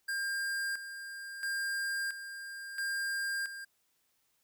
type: tone with tremolo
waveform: square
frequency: 1602 Hz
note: G6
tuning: 37 cents sharp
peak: -33 dBFS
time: 0.08-3.65 s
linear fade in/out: 10 ms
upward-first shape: square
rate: 0.74 Hz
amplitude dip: 65%
effects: white hiss -75 dBFS RMS until 4.43 s